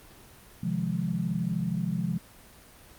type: chord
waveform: sine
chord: F minor seventh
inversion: second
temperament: equal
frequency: 130.81 / 155.56 / 174.61 / 207.7 Hz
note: C3 / Eb3 / F3 / Ab3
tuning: 0 / 0 / 0 / 0 cents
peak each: -34 / -35 / -29 / -33 dBFS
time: 0.63-2.18 s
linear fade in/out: 5 ms
effects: pink hiss -52 dBFS RMS until 2.98 s + Opus 24 kbps